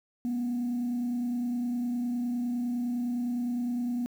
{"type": "tone with frequency modulation", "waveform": "sine", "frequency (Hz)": 242.6, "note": "B3", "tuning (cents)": -31, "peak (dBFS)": -26, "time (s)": [0.25, 4.06], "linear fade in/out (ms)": 0, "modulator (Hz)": 29.8, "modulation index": 0.25, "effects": ["tanh soft clip ceiling -25 dBFS", "9-bit"]}